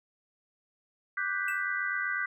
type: chord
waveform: sine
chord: G major seventh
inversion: second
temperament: equal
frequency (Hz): 1174.7 / 1480 / 1568 / 1975.5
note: D6 / F#6 / G6 / B6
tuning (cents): 0 / 0 / 0 / 0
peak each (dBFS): -38 / -34 / -33 / -34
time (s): 1.17-2.26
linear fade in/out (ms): 5
type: tone with exponential decay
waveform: square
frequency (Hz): 2637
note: E7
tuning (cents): 0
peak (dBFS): -34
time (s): 1.48-1.65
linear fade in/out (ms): 2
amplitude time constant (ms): 36
effects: none